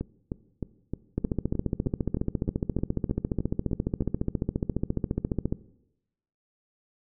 two click trains, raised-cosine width 3 ms, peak -17 / -13 dBFS, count 14 / 64, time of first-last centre 0.01-4.022 / 1.18-5.525 s, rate 3.24 / 14.5 Hz, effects noise-tail reverb RT60 0.9 s tail -19 dB re dry

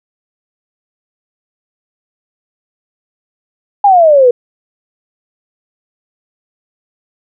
sine exponential sweep, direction down, 830.6 to 473.7 Hz, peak -3 dBFS, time 3.84-4.31 s, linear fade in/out 5 ms, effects none

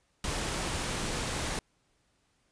pink noise, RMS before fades -33 dBFS, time 0.24-1.59 s, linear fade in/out 2 ms, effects pink hiss -72 dBFS RMS until 2.51 s + resampled to 22050 Hz

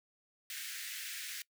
pink high-pass noise, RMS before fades -43 dBFS, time 0.5-1.42 s, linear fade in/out 2 ms, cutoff 1600 Hz, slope 48 dB/octave, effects noise-tail reverb RT60 0.1 s tail -22 dB re dry

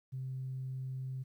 sine tone, 130.81 Hz, C3, in tune, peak -36 dBFS, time 0.12-1.24 s, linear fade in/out 20 ms, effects tanh soft clip ceiling -32 dBFS + 12-bit

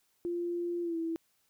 sine tone with pitch glide, 346.6 to 328.9 Hz, F4 to E4, -13 to -4 cents, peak -31 dBFS, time 0.25-1.16 s, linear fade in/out 0 ms, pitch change -91 cents, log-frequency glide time 0.82-0.97 s, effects white hiss -73 dBFS RMS until 1.49 s

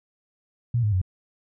sine tone with pitch steps, 119.5 / 105.24 / 92.68 Hz, A#2 / G#2 / F#2, +43 / +23 / +3 cents, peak -19 dBFS, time 0.74-1.016 s, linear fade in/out 5 ms, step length 92 ms, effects none

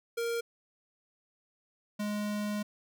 square tone pair in turn, 466.2 / 208.3 Hz, A#4 / G#3, 0 / +5 cents, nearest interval octave + major second, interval 1395 cents, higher first, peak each -31 / -32 dBFS, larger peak first, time 0.17-0.41 / 1.99-2.63 s, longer second, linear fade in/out 10 ms, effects none

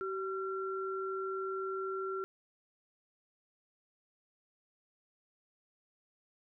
sine tone pair together, 382.8 / 1364 Hz, G4 / F6, -41 / -41 cents, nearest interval octave + minor seventh, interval 2200 cents, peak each -36 / -39 dBFS, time 0.01-2.24 s, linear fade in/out 0 ms, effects none

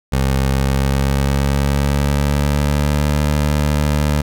20% pulse tone with pitch glide, 67.1 to 74.02 Hz, C2 to D2, +44 to +14 cents, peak -9 dBFS, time 0.12-4.22 s, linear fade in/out 10 ms, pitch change +170 cents, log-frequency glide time 0.5-3.21 s, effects none

